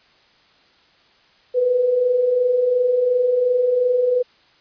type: tone pair together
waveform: sine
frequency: 475.6 / 498.4 Hz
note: A#4 / B4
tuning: +35 / +16 cents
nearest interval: minor second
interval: 81 cents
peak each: -25 / -15 dBFS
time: 1.54-4.23 s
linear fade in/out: 20 ms
effects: white hiss -55 dBFS RMS until 4.6 s + resampled to 11025 Hz